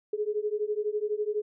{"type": "beating tone pair", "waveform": "sine", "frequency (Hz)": [415.3, 427.3], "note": ["G#4", "G#4"], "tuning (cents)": [0, 49], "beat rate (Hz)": 12, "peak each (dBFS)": [-30, -30], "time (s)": [0.13, 1.42], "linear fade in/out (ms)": 5, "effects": []}